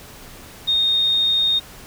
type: tone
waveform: sine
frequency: 3694 Hz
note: A#7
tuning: 16 cents flat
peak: -15 dBFS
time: 0.67-1.6 s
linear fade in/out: 20 ms
effects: pink hiss -41 dBFS RMS until 1.86 s